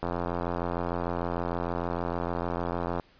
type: click train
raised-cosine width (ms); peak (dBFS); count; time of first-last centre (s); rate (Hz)
1; -16; 258; 0.03-2.998; 86.6
effects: pink hiss -60 dBFS RMS until 3.19 s + resampled to 11025 Hz